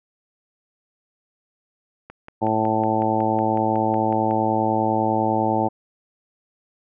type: click train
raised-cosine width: 0.5 ms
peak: -23 dBFS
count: 13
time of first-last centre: 2.1-4.31 s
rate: 5.43 Hz
type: harmonic tone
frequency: 110 Hz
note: A2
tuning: in tune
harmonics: 1 / 2 / 3 / 4 / 5 / 6 / 7 / 8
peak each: -29 / -26 / -25 / -30 / -27 / -29 / -24 / -24 dBFS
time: 2.41-5.69 s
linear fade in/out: 20 ms
effects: none